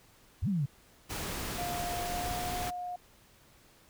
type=exponential two-way sweep; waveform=sine; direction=up then down; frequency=63.2 to 214.8 to 129.7 Hz; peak=-27 dBFS; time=0.42-0.66 s; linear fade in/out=10 ms; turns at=0.48 s
type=noise; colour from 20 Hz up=pink; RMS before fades=-37 dBFS; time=1.09-2.71 s; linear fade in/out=20 ms
type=tone with pitch glide; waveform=sine; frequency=705 to 716.1 Hz; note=F5 to F5; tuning=+16 to +43 cents; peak=-35 dBFS; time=1.58-2.96 s; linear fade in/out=5 ms; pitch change=+27 cents; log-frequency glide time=2.05-2.32 s
effects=pink hiss -61 dBFS RMS until 3.89 s